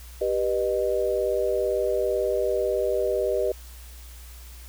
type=chord; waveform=sine; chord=G augmented; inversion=none; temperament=just; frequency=392 / 490 / 612.5 Hz; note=G4 / B4 / D#5; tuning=0 / -14 / -27 cents; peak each=-26 dBFS; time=0.21-3.52 s; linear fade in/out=5 ms; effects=added 60 Hz sine -41 dBFS peak until 4.68 s + white hiss -49 dBFS RMS until 4.68 s